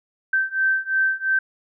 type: beating tone pair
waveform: sine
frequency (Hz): 1552 / 1554.9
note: G6 / G6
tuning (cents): -18 / -15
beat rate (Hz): 2.9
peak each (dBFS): -22 / -21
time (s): 0.33-1.39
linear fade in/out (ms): 5
effects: none